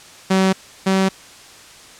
sawtooth tone pair in turn, 190 / 191.21 Hz, F#3 / G3, +46 / -43 cents, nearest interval unison, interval 11 cents, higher second, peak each -9 / -10 dBFS, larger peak first, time 0.3-0.53 / 0.86-1.09 s, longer neither, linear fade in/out 10 ms, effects white hiss -42 dBFS RMS until 1.99 s + low-pass 8000 Hz 12 dB/octave

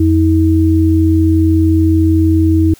sine tone pair together, 86.9 / 320.6 Hz, F2 / E4, -8 / -48 cents, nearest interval octave + major seventh, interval 2260 cents, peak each -10 dBFS, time 0-2.74 s, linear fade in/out 5 ms, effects white hiss -44 dBFS RMS until 2.79 s

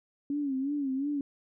sine tone with vibrato, 277.2 Hz, C#4, in tune, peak -28 dBFS, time 0.3-1.21 s, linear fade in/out 2 ms, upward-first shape sine, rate 2.8 Hz, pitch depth 100 cents each way, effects none

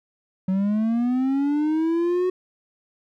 triangle linear sweep, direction up, 185 to 370 Hz, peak -17 dBFS, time 0.48-2.3 s, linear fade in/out 5 ms, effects none

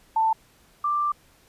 sine tone pair in turn, 888 / 1179.9 Hz, A5 / D6, +16 / +8 cents, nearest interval perfect fourth, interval 492 cents, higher second, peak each -18 / -21 dBFS, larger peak first, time 0.16-0.33 / 0.84-1.12 s, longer second, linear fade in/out 5 ms, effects pink hiss -58 dBFS RMS until 1.48 s + resampled to 32000 Hz

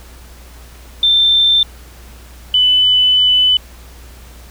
sine tone pair in turn, 3567 / 2999 Hz, A7 / F#7, +23 / +23 cents, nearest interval minor third, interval 300 cents, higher first, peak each -8 dBFS, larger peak neither, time 1.03-1.63 / 2.54-3.57 s, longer second, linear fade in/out 2 ms, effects added 60 Hz sine -36 dBFS peak until 4.5 s + pink hiss -42 dBFS RMS until 4.5 s

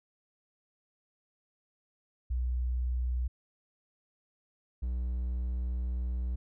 sine / triangle tone pair in turn, 61.74 / 61.48 Hz, B1 / B1, 0 / -7 cents, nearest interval unison, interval 7 cents, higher first, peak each -28 dBFS, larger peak neither, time 2.3-3.28 / 4.82-6.36 s, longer second, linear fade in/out 10 ms, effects none

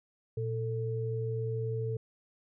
sine tone pair together, 117.5 / 444.1 Hz, A#2 / A4, +14 / +16 cents, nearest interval octave + major seventh, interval 2302 cents, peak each -32 / -35 dBFS, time 0.37-1.97 s, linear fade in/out 5 ms, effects none

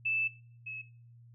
sine tone pair in turn, 2635 / 2584 Hz, E7 / E7, -1 / -35 cents, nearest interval unison, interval 34 cents, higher first, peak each -28 / -38 dBFS, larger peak first, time 0.05-0.28 / 0.66-0.82 s, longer first, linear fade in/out 10 ms, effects noise-tail reverb RT60 0.5 s tail -20 dB re dry + added 118 Hz sine -53 dBFS peak until 1.34 s

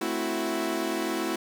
sawtooth chord, F# half-diminished seventh, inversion first, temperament equal, 220 / 261.6 / 329.6 / 370 Hz, A3 / C4 / E4 / F#4, 0 / 0 / 0 / 0 cents, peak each -31 / -31 / -26 / -29 dBFS, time 0.01-1.36 s, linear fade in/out 5 ms, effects 9-bit

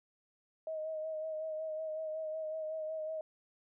sine tone with vibrato, 629 Hz, D#5, 19 cents sharp, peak -36 dBFS, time 0.67-3.21 s, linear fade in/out 2 ms, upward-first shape sine, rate 5.4 Hz, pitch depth 29 cents each way, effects none

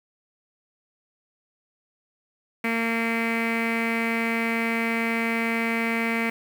sawtooth tone with low-pass filter, 228.9 Hz, A#3, 31 cents flat, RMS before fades -25 dBFS, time 2.64-6.3 s, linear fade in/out 5 ms, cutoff 2200 Hz, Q 7.1, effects 7-bit

